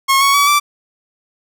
sawtooth tone with pitch steps, 1085 / 1111.6 / 1138.9 / 1166.9 Hz, C#6 / C#6 / C#6 / D6, -37 / +4 / +46 / -11 cents, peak -6 dBFS, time 0.08-0.6 s, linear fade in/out 20 ms, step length 130 ms, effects none

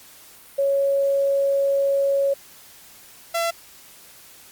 sine / sawtooth tone pair in turn, 554.4 / 673.8 Hz, C#5 / E5, 0 / +38 cents, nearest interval minor third, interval 338 cents, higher second, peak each -17 dBFS, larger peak neither, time 0.58-2.34 / 3.34-3.51 s, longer first, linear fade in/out 10 ms, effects white hiss -47 dBFS RMS until 4.51 s + Opus 48 kbps

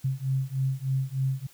sine beating tone pair, 131.7 / 135 Hz, C3 / C#3, +12 / -45 cents, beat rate 3.3 Hz, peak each -28 dBFS, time 0.04-1.47 s, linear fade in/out 10 ms, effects white hiss -56 dBFS RMS until 1.53 s

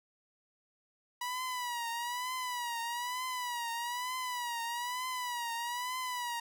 sawtooth tone with vibrato, 974 Hz, B5, 24 cents flat, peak -31 dBFS, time 1.21-6.4 s, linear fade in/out 5 ms, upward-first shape triangle, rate 1.1 Hz, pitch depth 94 cents each way, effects none

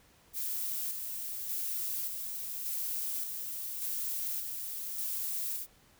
violet noise with tremolo, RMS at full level -35 dBFS, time 0.33-5.67 s, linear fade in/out 50 ms, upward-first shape square, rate 0.86 Hz, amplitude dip 35%, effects pink hiss -63 dBFS RMS until 5.99 s

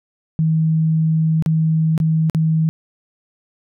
sine tone with dropouts, 159.5 Hz, D#3, 43 cents sharp, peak -13 dBFS, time 0.39-2.69 s, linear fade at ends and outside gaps 0 ms, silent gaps 1.424-1.461 / 1.978-2.001 / 2.298-2.348 s, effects none

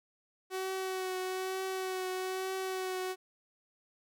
sawtooth tone with vibrato, 375.1 Hz, F#4, 24 cents sharp, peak -30 dBFS, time 0.5-3.16 s, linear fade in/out 50 ms, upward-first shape triangle, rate 1.1 Hz, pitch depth 23 cents each way, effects none

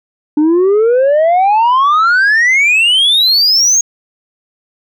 sine exponential sweep, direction up, 293.7 to 6645 Hz, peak -4 dBFS, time 0.37-3.81 s, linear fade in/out 5 ms, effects tanh soft clip ceiling -6 dBFS

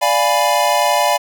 square chord, D diminished seventh, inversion none, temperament equal, 587.3 / 698.5 / 830.6 / 987.8 Hz, D5 / F5 / Ab5 / Cb6, 0 / 0 / 0 / 0 cents, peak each -19 dBFS, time 0.01-1.18 s, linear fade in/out 20 ms, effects none

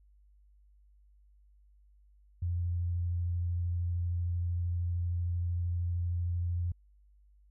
sine tone with vibrato, 87 Hz, F2, 6 cents flat, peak -29 dBFS, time 2.42-6.72 s, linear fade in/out 5 ms, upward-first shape sine, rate 13 Hz, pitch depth 13 cents each way, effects added 50 Hz sine -59 dBFS peak until 7.5 s

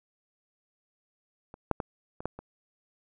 clicks, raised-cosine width 1 ms, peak -30 / -10 / -17 / -26 / -15 / -27 dBFS, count 6, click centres 1.541 / 1.713 / 1.802 / 2.205 / 2.256 / 2.39 s, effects none

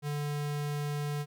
square tone, 146.5 Hz, D3, 4 cents flat, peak -32 dBFS, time 0.02-1.26 s, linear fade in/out 50 ms, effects none

